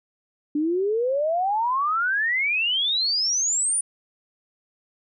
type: exponential sweep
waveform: sine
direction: up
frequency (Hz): 288.8 to 9710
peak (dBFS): -20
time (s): 0.55-3.81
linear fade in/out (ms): 5
effects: none